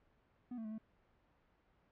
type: tone with pitch steps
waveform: triangle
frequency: 246.6 / 223.8 / 215.8 / 219.8 Hz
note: B3 / A3 / A3 / A3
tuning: -2 / +30 / -33 / -2 cents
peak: -40 dBFS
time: 0.51-0.782 s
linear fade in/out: 5 ms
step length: 68 ms
effects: pink hiss -73 dBFS RMS until 1.91 s + low-pass 2000 Hz 12 dB/octave